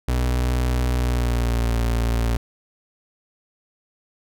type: tone with pitch glide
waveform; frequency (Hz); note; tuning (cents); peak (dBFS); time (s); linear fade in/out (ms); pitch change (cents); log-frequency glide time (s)
35% pulse; 61.74 to 57.94; B1 to A#1; 0 to -10; -17; 0.08-2.37; 5; -110; 0.96-1.7
effects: none